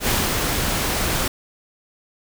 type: noise with ADSR envelope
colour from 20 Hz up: pink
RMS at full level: -19 dBFS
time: 0-1.28 s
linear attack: 76 ms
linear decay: 260 ms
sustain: -3 dB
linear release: 4 ms
effects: none